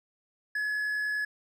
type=tone with amplitude modulation; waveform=triangle; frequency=1698 Hz; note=G#6; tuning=38 cents sharp; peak=-25 dBFS; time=0.55-1.25 s; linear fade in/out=5 ms; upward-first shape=sine; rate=70.1 Hz; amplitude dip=25%; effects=none